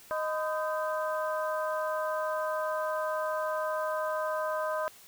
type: harmonic tone with a mistuned harmonic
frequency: 311.1 Hz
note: D#4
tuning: in tune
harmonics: 2 / 3 / 4 / 5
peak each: -31 / -35 / -37 / -39 dBFS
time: 0.11-4.88 s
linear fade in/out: 0 ms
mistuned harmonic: 3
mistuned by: +140 cents
effects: white hiss -54 dBFS RMS until 5.07 s